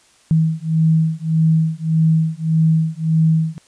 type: beating tone pair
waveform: sine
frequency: 159.5 / 161.2 Hz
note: D#3 / E3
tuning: +43 / -38 cents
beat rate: 1.7 Hz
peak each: -16 dBFS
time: 0.31-3.58 s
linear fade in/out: 0 ms
effects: white hiss -53 dBFS RMS until 3.67 s + resampled to 22050 Hz